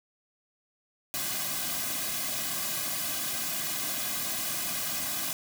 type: noise with comb filter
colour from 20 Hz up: white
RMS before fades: -32 dBFS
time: 1.14-5.33 s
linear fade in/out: 0 ms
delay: 2.2 ms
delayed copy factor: -1
effects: none